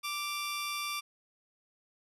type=tone pair together; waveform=15% pulse; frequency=1174.7 / 2763 Hz; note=D6 / F7; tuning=0 / -19 cents; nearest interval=octave + minor third; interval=1481 cents; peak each=-28 / -36 dBFS; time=0.03-1.01 s; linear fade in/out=20 ms; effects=resampled to 32000 Hz